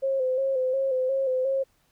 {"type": "tone with vibrato", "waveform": "sine", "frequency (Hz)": 526, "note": "C5", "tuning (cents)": 9, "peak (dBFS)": -22, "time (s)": [0.02, 1.64], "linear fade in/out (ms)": 20, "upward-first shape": "square", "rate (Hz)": 2.8, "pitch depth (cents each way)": 42, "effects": ["pink hiss -67 dBFS RMS until 1.91 s"]}